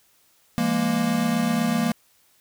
square tone cluster, 169.5 / 206.1 / 234.1 Hz, E3 / G#3 / A#3, +49 / -13 / +8 cents, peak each -28 / -27 / -23 dBFS, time 0.58-1.92 s, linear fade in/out 0 ms, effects white hiss -61 dBFS RMS until 2.4 s

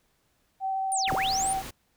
sine tone with vibrato, 769 Hz, G5, 33 cents flat, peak -26 dBFS, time 0.6-1.63 s, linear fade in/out 50 ms, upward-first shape triangle, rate 13 Hz, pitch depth 10 cents each way
sine linear two-way sweep, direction down then up, 9680 to 51.91 to 9680 Hz, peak -27 dBFS, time 0.92-1.53 s, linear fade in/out 0 ms, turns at 1.13 s
pink noise, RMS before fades -39 dBFS, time 1.07-1.71 s, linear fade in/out 10 ms
effects pink hiss -70 dBFS RMS until 1.96 s

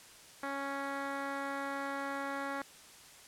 10% pulse tone with low-pass filter, 277.2 Hz, C#4, in tune, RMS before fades -38 dBFS, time 0.43-2.62 s, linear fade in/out 2 ms, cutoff 2100 Hz, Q 1.3, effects white hiss -55 dBFS RMS until 3.27 s + low-pass 10000 Hz 12 dB/octave

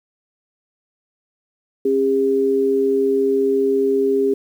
sine tone pair together, 270 / 404.5 Hz, C#4 / G#4, -45 / -46 cents, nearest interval perfect fifth, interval 699 cents, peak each -21 / -15 dBFS, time 1.85-4.34 s, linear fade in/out 5 ms, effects 8-bit

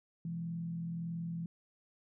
sine tone with frequency modulation, 168.1 Hz, E3, 34 cents sharp, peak -36 dBFS, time 0.25-1.46 s, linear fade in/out 2 ms, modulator 41.6 Hz, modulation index 0.41, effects none

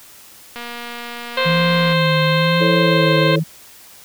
click train, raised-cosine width 0.3 ms, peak -15 dBFS, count 327, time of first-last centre 0.56-1.93 s, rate 238 Hz
harmonic tone, 523.3 Hz, C5, in tune, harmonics 1 / 2 / 3 / 4 / 5 / 6 / 7 / 8, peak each -19 / -22 / -24 / -25 / -26 / -27 / -27 / -28 dBFS, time 1.37-3.36 s, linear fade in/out 5 ms
sine tone with vibrato, 163.1 Hz, E3, 18 cents flat, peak -16 dBFS, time 1.45-3.44 s, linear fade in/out 20 ms, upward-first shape sine, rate 0.99 Hz, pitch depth 76 cents each way
sine chord, A major, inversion second, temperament just, 330 / 440 / 550 Hz, E4 / A4 / C#5, +2 / 0 / -14 cents, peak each -21 dBFS, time 2.6-3.4 s, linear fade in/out 20 ms
effects white hiss -43 dBFS RMS until 4.04 s

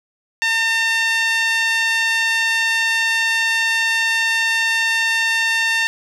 5% pulse tone with band-pass filter, 905 Hz, A5, 48 cents sharp, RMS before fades -18 dBFS, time 0.42-5.87 s, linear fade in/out 0 ms, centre 2000 Hz, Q 2.2, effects none

